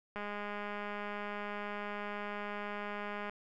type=click train; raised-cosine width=0.5 ms; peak=-26 dBFS; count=647; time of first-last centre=0.16-3.296 s; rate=206 Hz; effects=none